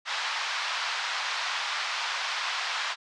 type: band-pass noise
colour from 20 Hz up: pink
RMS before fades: -31 dBFS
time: 0.05-2.96 s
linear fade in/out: 50 ms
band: 910 to 5100 Hz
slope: 24 dB/octave
effects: resampled to 22050 Hz